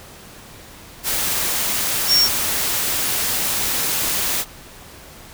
sine tone in noise, 5520 Hz, F8, 21 cents flat, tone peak -12 dBFS, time 2.07-2.29 s, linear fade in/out 50 ms, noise white, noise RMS -21 dBFS, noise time 1.03-4.45 s, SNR +6 dB, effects pink hiss -41 dBFS RMS until 5.33 s

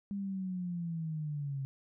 sine linear sweep, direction down, 202 to 134.1 Hz, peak -34 dBFS, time 0.11-1.65 s, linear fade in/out 0 ms, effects none

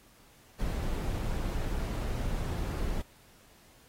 brown noise, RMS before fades -32 dBFS, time 0.59-3.02 s, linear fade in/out 10 ms, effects pink hiss -60 dBFS RMS until 3.88 s + AAC 48 kbps

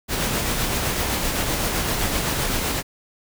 pink noise with tremolo, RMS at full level -22 dBFS, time 0.08-2.83 s, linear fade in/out 50 ms, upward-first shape sine, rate 7.8 Hz, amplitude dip 30%, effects none

